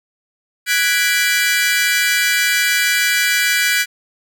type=chord; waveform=sawtooth; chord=G# half-diminished seventh; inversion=third; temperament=equal; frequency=1480 / 1661.2 / 1975.5 / 2349 Hz; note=F#6 / G#6 / B6 / D7; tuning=0 / 0 / 0 / 0 cents; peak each=-16 dBFS; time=0.66-3.86 s; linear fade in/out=50 ms; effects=none